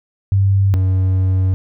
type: tone pair in turn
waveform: sine / triangle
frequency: 98 / 93.8 Hz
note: G2 / F#2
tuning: 0 / +24 cents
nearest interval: minor second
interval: 76 cents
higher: first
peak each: -10 dBFS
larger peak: neither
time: 0.32-0.74 / 0.74-1.54 s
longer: second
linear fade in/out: 0 ms
effects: none